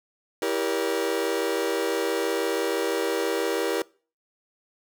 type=chord; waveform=40% pulse; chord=E diminished seventh; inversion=none; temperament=just; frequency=329.6 / 395.6 / 474.7 / 569.6 Hz; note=E4 / G4 / Bb4 / Db5; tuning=0 / +16 / +31 / +47 cents; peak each=-30 / -28 / -27 / -32 dBFS; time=0.42-3.82 s; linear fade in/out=2 ms; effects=noise-tail reverb RT60 0.4 s tail -24 dB re dry